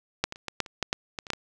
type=clicks; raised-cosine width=0.2 ms; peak=-6 / -18 / -28 / -15 / -8 / -25 / -9 / -8 / -15 / -25 / -9 / -14 dBFS; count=12; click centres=0.24 / 0.324 / 0.359 / 0.483 / 0.603 / 0.662 / 0.827 / 0.929 / 1.188 / 1.268 / 1.303 / 1.334 s; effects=none